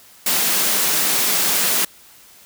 white high-pass noise, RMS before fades -18 dBFS, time 0.26-1.85 s, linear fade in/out 5 ms, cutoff 140 Hz, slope 96 dB/octave, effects white hiss -47 dBFS RMS until 2.45 s

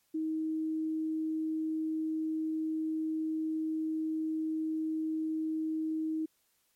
sine tone, 316 Hz, D#4, 27 cents sharp, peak -30 dBFS, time 0.14-6.26 s, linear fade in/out 10 ms, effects white hiss -73 dBFS RMS until 6.75 s + MP3 64 kbps

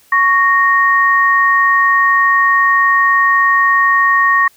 sine tone pair together, 1112 / 1858.3 Hz, C#6 / A#6, +5 / -6 cents, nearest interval major sixth, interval 889 cents, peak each -11 dBFS, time 0.12-4.48 s, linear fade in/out 5 ms, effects white hiss -50 dBFS RMS until 4.56 s

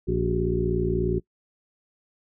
harmonic tone with a mistuned harmonic, 57.7 Hz, A#1, 17 cents flat, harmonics 1 / 2 / 3 / 4 / 5 / 6 / 7, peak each -29 / -30 / -29 / -35 / -34 / -25 / -32 dBFS, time 0.07-1.2 s, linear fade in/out 20 ms, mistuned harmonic 6, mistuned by +100 cents, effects noise-tail reverb RT60 0.1 s tail -24 dB re dry

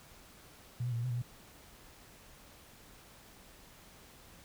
sine tone with pitch steps, 121.2 / 123.9 / 116.4 / 118.5 / 126.8 / 119.5 / 122.4 Hz, B2 / B2 / A#2 / A#2 / B2 / A#2 / B2, -32 / +6 / -2 / +29 / +46 / +43 / -15 cents, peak -32 dBFS, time 0.8-1.22 s, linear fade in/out 5 ms, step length 60 ms, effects pink hiss -57 dBFS RMS until 4.44 s

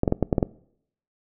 clicks, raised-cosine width 2 ms, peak -6 dBFS, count 7, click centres 0.034 / 0.078 / 0.124 / 0.227 / 0.328 / 0.382 / 0.428 s, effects noise-tail reverb RT60 0.7 s tail -22 dB re dry

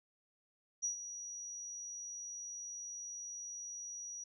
sine tone with ADSR envelope, 5800 Hz, F#8, 35 cents flat, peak -32 dBFS, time 0.82-4.24 s, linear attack 25 ms, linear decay 110 ms, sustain -11 dB, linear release 6 ms, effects none

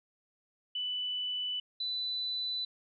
sine tone pair in turn, 2984 / 3990 Hz, F#7 / B7, +14 / +17 cents, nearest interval perfect fourth, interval 503 cents, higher second, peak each -32 / -32 dBFS, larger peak neither, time 0.75-1.6 / 1.8-2.65 s, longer neither, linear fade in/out 5 ms, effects none

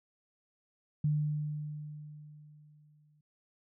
sine tone with exponential decay, 150 Hz, D3, 37 cents sharp, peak -25 dBFS, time 1.04-3.21 s, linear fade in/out 5 ms, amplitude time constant 470 ms, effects none

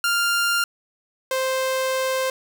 sawtooth tone pair in turn, 1396.9 / 523.2 Hz, F6 / C5, 0 / 0 cents, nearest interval octave + perfect fourth, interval 1700 cents, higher first, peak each -15 / -17 dBFS, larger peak first, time 0.04-0.64 / 1.31-2.3 s, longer second, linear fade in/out 2 ms, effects none

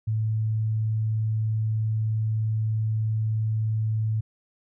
sine tone, 109.6 Hz, A2, 6 cents flat, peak -22 dBFS, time 0.07-4.21 s, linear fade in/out 10 ms, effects none

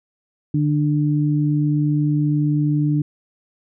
sine tone pair together, 148.76 / 296.9 Hz, D3 / D4, +23 / +19 cents, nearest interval octave, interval 1196 cents, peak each -17 / -20 dBFS, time 0.54-3.02 s, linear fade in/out 5 ms, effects none

